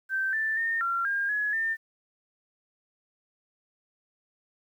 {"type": "tone with pitch steps", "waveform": "sine", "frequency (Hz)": [1555, 1768, 1826, 1372, 1611, 1688, 1799], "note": ["G6", "A6", "A#6", "F6", "G6", "G#6", "A6"], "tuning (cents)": [-14, 8, -36, -31, 47, 28, 38], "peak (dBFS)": -25, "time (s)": [0.09, 1.77], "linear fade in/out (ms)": 50, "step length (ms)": 240, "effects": ["10-bit"]}